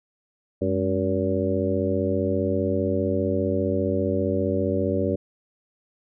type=harmonic tone with a mistuned harmonic; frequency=95.1 Hz; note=F#2; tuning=48 cents sharp; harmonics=1 / 2 / 3 / 4 / 5 / 6; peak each=-28 / -28 / -28 / -28 / -28 / -28 dBFS; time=0.61-5.16 s; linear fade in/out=10 ms; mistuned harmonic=2; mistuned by=+130 cents; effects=none